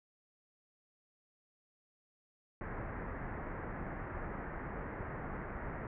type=low-pass noise; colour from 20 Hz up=pink; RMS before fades=-42 dBFS; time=2.61-5.87 s; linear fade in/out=2 ms; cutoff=2000 Hz; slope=48 dB/octave; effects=none